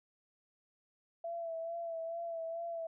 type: tone with vibrato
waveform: sine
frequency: 667 Hz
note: E5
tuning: 20 cents sharp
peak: -37 dBFS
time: 1.24-2.87 s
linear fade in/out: 5 ms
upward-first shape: sine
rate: 2.3 Hz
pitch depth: 34 cents each way
effects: none